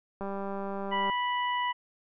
click train, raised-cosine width 1 ms, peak -23 dBFS, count 176, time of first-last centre 0.21-1.098 s, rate 197 Hz
harmonic tone, 984 Hz, B5, 7 cents flat, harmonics 1 / 2 / 3, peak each -28 / -34 / -38 dBFS, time 0.91-1.73 s, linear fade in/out 20 ms
effects none

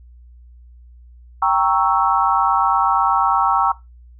sine chord, G diminished seventh, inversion none, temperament equal, 784 / 932.3 / 1108.7 / 1318.5 Hz, G5 / Bb5 / Db6 / Fb6, 0 / 0 / 0 / 0 cents, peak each -19 dBFS, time 1.42-3.72 s, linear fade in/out 5 ms, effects noise-tail reverb RT60 0.2 s tail -18 dB re dry + added 60 Hz sine -41 dBFS peak until 4.19 s

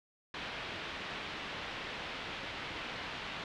white low-pass noise, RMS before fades -42 dBFS, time 0.34-3.44 s, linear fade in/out 2 ms, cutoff 3400 Hz, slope 24 dB/octave, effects none

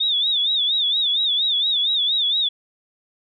sine tone with vibrato, 3600 Hz, A7, 39 cents sharp, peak -17 dBFS, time 0-2.49 s, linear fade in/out 10 ms, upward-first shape sine, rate 4.3 Hz, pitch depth 120 cents each way, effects none

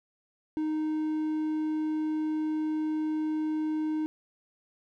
triangle tone, 310 Hz, D#4, 6 cents flat, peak -25 dBFS, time 0.57-4.06 s, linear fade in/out 0 ms, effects none

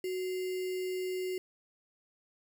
sine tone with sample-and-hold, 370 Hz, F#4, in tune, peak -32 dBFS, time 0.04-1.38 s, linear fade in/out 2 ms, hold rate 2450 Hz, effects none

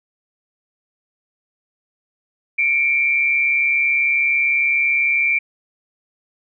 sine tone pair together, 2209 / 2349 Hz, C#7 / D7, -7 / 0 cents, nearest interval minor second, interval 107 cents, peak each -22 / -15 dBFS, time 2.58-5.39 s, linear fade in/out 10 ms, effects none

